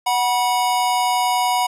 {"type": "tone pair together", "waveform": "square", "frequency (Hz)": [740, 970.7], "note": ["F#5", "B5"], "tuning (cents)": [0, -30], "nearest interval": "perfect fourth", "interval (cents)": 470, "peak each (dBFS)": -20, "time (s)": [0.06, 1.67], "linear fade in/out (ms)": 10, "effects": ["resampled to 32000 Hz", "8-bit"]}